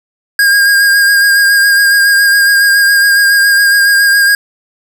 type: tone with vibrato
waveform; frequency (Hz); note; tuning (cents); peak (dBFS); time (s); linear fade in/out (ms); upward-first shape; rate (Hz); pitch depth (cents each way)
square; 1621; G#6; -42; -6; 0.39-4.35; 2; sine; 7.2; 22
effects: none